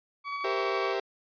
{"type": "tone with tremolo", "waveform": "30% pulse", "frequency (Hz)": 1135, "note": "C#6", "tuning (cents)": 41, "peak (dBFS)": -28, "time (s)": [0.24, 0.95], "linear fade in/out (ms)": 50, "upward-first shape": "square", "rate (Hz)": 12, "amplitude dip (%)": 25}
{"type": "chord", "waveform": "35% pulse", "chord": "C dominant seventh", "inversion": "second", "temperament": "equal", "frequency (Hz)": [392, 466.2, 523.3, 659.3], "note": ["G4", "Bb4", "C5", "E5"], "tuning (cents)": [0, 0, 0, 0], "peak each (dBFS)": [-29, -34, -34, -34], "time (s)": [0.44, 1], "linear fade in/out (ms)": 5}
{"effects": ["resampled to 11025 Hz"]}